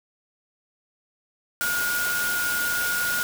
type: tone in noise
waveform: sine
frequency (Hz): 1435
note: F6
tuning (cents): +47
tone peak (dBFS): -24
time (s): 1.61-3.23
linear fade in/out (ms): 0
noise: white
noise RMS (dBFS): -29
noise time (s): 1.61-3.23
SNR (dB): +2
effects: none